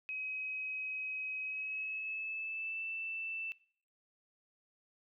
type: tone with pitch glide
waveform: sine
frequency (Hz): 2538 to 2656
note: D#7 to E7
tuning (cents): +34 to +12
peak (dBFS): -37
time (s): 0.09-3.52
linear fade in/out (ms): 0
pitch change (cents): +78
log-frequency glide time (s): 1.42-2.85
effects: noise-tail reverb RT60 0.6 s tail -22 dB re dry